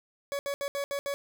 40% pulse tone bursts at uneven times, 563 Hz, C#5, 27 cents sharp, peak -29 dBFS, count 6, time 0.32-0.39 / 0.46-0.54 / 0.61-0.68 / 0.75-0.84 / 0.91-0.99 / 1.06-1.14 s, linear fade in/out 0 ms, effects none

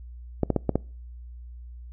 clicks, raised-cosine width 2 ms, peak -8 dBFS, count 5, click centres 0.433 / 0.503 / 0.563 / 0.693 / 0.756 s, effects noise-tail reverb RT60 0.4 s tail -25 dB re dry + added 60 Hz sine -39 dBFS peak until 1.92 s

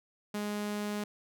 sawtooth tone, 207.7 Hz, G#3, in tune, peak -29 dBFS, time 0.34-1.04 s, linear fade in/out 5 ms, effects none

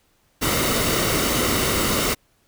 pink noise with comb filter, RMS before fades -21 dBFS, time 0.41-2.15 s, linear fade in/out 20 ms, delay 1.2 ms, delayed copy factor -0.5, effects pink hiss -63 dBFS RMS until 2.47 s

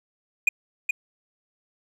triangle tone with echo, 2453 Hz, D#7, 25 cents flat, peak -13 dBFS, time 0.47-0.49 s, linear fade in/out 5 ms, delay 420 ms, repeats 1, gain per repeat -5 dB, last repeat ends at 0.91 s, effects none

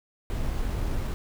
brown noise with sample-and-hold, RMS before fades -28 dBFS, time 0.3-1.14 s, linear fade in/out 0 ms, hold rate 11025 Hz, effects none

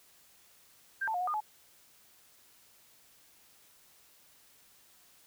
sine tone with pitch steps, 1584 / 884 / 715 / 730 / 1218 / 853 Hz, G6 / A5 / F5 / F#5 / D#6 / G#5, +18 / +8 / +41 / -24 / -37 / +46 cents, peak -30 dBFS, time 1.01-1.406 s, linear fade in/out 10 ms, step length 66 ms, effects white hiss -62 dBFS RMS until 5.26 s

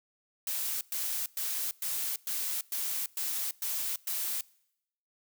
blue noise bursts, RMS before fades -33 dBFS, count 9, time 0.47-4.41 s, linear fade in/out 2 ms, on 340 ms, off 110 ms, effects noise-tail reverb RT60 0.8 s tail -24 dB re dry

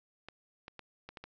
clicks, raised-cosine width 0.3 ms, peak -29 dBFS, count 6, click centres 0.286 / 0.681 / 0.793 / 1.09 / 1.172 / 1.24 s, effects resampled to 16000 Hz

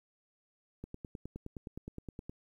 click train, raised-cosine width 3 ms, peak -29 dBFS, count 15, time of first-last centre 0.84-2.295 s, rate 9.62 Hz, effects 11-bit

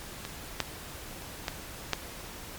clicks, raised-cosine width 0.2 ms, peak -19 / -9 / -28 / -12 / -8 dBFS, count 5, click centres 0.251 / 0.603 / 1.222 / 1.482 / 1.933 s, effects pink hiss -43 dBFS RMS until 2.58 s + MP3 96 kbps

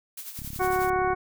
blue noise with tremolo, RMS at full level -37 dBFS, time 0.17-0.9 s, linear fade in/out 5 ms, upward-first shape sine, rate 11 Hz, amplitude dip 60%
click train, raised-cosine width 5 ms, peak -27 dBFS, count 27, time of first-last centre 0.39-1.133 s, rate 35 Hz
harmonic tone, 370 Hz, F#4, in tune, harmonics 1 / 2 / 3 / 4 / 5 / 6, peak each -26 / -26 / -29 / -32 / -43 / -38 dBFS, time 0.59-1.15 s, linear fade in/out 20 ms
effects none

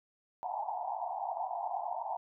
pink band-pass noise, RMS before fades -37 dBFS, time 0.43-2.17 s, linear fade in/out 0 ms, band 680 to 940 Hz, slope 96 dB/octave, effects none

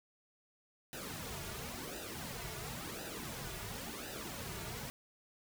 pink noise with flanger, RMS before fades -44 dBFS, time 0.93-4.9 s, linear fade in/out 0 ms, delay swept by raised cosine 0.9 to 3.9 ms, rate 0.95 Hz, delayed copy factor -0.75, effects none

